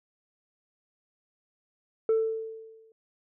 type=tone with exponential decay; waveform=sine; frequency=444.9 Hz; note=A4; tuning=19 cents sharp; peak=-17 dBFS; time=2.09-2.92 s; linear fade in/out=2 ms; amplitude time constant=180 ms; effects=tanh soft clip ceiling -19 dBFS